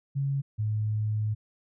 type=tone pair in turn; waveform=sine; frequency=138.5 / 107.2 Hz; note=C#3 / A2; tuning=-1 / -45 cents; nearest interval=major third; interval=444 cents; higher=first; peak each=-25 dBFS; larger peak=neither; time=0.15-0.42 / 0.58-1.35 s; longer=second; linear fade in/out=20 ms; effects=none